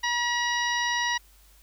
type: harmonic tone with a mistuned harmonic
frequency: 960 Hz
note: B5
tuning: 49 cents flat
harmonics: 1 / 2 / 3 / 4 / 5 / 6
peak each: -29 / -27 / -34 / -34 / -40 / -35 dBFS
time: 0.03-1.18 s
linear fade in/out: 10 ms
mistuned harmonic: 6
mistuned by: -25 cents
effects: added 50 Hz sine -55 dBFS peak until 1.62 s + white hiss -59 dBFS RMS until 1.62 s